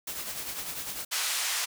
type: noise with tremolo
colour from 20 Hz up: white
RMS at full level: -34 dBFS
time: 0.07-1.05 s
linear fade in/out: 5 ms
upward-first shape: triangle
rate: 10 Hz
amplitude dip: 55%
type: band-pass noise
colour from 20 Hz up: white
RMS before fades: -30 dBFS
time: 1.11-1.66 s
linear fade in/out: 20 ms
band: 990 to 8500 Hz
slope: 12 dB/octave
effects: none